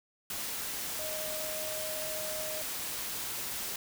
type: tone in noise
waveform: sine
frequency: 622.3 Hz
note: D#5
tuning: in tune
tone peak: -39 dBFS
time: 0.99-2.62 s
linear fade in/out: 2 ms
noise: white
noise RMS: -37 dBFS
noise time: 0.3-3.76 s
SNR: -5 dB
effects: none